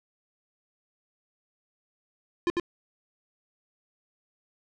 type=tone with echo; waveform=square; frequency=348.1 Hz; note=F4; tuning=6 cents flat; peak=-23 dBFS; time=2.47-2.5 s; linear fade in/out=0 ms; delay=98 ms; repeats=1; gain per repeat=-2 dB; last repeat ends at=2.598 s; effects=low-pass 4000 Hz 12 dB/octave